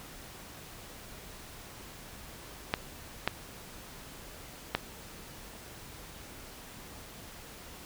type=clicks; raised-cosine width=0.3 ms; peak=-10 dBFS; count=3; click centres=2.739 / 3.276 / 4.75 s; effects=pink hiss -48 dBFS RMS until 7.85 s